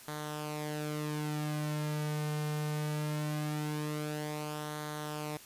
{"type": "tone with flanger", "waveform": "sawtooth", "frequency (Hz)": 150.8, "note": "D3", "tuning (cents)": 46, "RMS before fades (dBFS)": -36, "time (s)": [0.08, 5.37], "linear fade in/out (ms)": 2, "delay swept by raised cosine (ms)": [0.38, 3.08], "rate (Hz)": 0.21, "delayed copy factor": -0.6, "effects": ["white hiss -53 dBFS RMS until 5.45 s", "resampled to 32000 Hz"]}